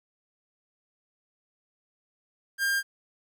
45% pulse tone, 1602 Hz, G6, 37 cents sharp, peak -24 dBFS, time 2.58-2.83 s, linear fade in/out 50 ms, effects 11-bit

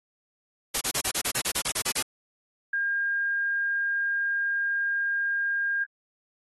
white noise bursts, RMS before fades -26 dBFS, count 13, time 0.74-2.024 s, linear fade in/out 10 ms, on 72 ms, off 29 ms
sine tone, 1612 Hz, G6, 48 cents sharp, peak -24 dBFS, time 2.73-5.84 s, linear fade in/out 5 ms
effects AAC 32 kbps

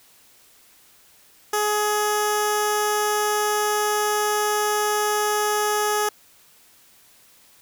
10% pulse tone with notch filter, 420 Hz, G#4, 19 cents sharp, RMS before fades -22 dBFS, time 1.53-6.09 s, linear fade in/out 5 ms, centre 2300 Hz, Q 1.4, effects white hiss -54 dBFS RMS until 7.61 s

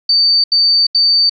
sine tone bursts, 4587 Hz, D8, 42 cents flat, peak -8 dBFS, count 3, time 0.09-1.296 s, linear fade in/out 5 ms, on 350 ms, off 78 ms, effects none

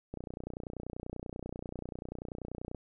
click train, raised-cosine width 2 ms, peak -26 dBFS, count 80, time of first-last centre 0.14-2.747 s, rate 30.3 Hz, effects none

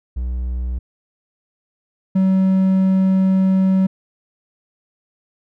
triangle tone pair in turn, 61.74 / 189.66 Hz, B1 / F#3, 0 / +43 cents, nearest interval octave + perfect fifth, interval 1943 cents, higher second, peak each -18 / -10 dBFS, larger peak second, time 0.16-0.79 / 2.15-3.87 s, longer second, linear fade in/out 10 ms, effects none

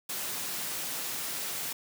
white high-pass noise, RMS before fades -35 dBFS, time 0.09-1.73 s, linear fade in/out 5 ms, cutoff 110 Hz, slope 24 dB/octave, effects none

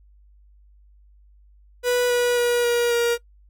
45% pulse tone with pitch steps, 491.3 / 486.5 / 481.7 / 477 / 472.4 Hz, B4 / B4 / B4 / A#4 / A#4, -9 / -26 / -43 / +40 / +23 cents, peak -18 dBFS, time 1.83-3.18 s, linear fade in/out 50 ms, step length 270 ms, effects noise-tail reverb RT60 0.1 s tail -21 dB re dry + added 50 Hz sine -50 dBFS peak until 3.49 s

